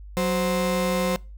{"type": "tone pair together", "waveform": "35% pulse", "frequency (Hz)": [185.01, 523.3], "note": ["F#3", "C5"], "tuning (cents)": [0, 0], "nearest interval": "octave + tritone", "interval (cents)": 1800, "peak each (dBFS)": [-22, -23], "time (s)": [0.17, 1.16], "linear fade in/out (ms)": 0, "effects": ["noise-tail reverb RT60 0.3 s tail -24 dB re dry", "added 50 Hz sine -38 dBFS peak until 1.37 s"]}